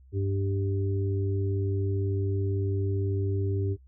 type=harmonic tone; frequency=98 Hz; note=G2; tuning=in tune; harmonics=1 / 3 / 4; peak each=-26 / -36 / -33 dBFS; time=0.12-3.77 s; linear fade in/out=50 ms; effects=noise-tail reverb RT60 0.1 s tail -19 dB re dry + added 65 Hz sine -51 dBFS peak until 3.87 s